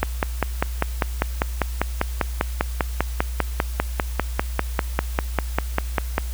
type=click train; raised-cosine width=0.5 ms; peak=-3 dBFS; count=32; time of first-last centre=0.03-6.181 s; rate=5.04 Hz; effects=added 60 Hz sine -25 dBFS peak until 6.33 s + white hiss -41 dBFS RMS until 6.33 s